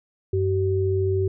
sine tone pair together, 95.47 / 381.9 Hz, G2 / G4, -45 / -45 cents, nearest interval 2 octaves, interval 2400 cents, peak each -22 dBFS, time 0.33-1.28 s, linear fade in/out 5 ms, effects none

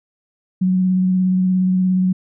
sine tone with vibrato, 185 Hz, F#3, in tune, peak -13 dBFS, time 0.61-2.13 s, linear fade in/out 10 ms, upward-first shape square, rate 17 Hz, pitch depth 13 cents each way, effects none

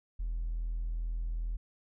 sine tone with hard clipping, 41.2 Hz, E1, in tune, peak -32 dBFS, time 0.19-1.57 s, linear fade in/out 10 ms, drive 1 dB, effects none

